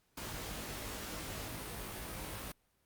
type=noise with comb filter; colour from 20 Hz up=pink; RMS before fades=-43 dBFS; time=0.17-2.52 s; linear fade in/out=5 ms; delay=19 ms; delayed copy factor=+0.75; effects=pink hiss -75 dBFS RMS until 2.85 s + Opus 48 kbps